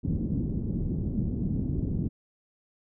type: low-pass noise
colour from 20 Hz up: white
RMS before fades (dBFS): -29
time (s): 0.03-2.09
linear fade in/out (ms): 20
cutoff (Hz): 250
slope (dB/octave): 24
effects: none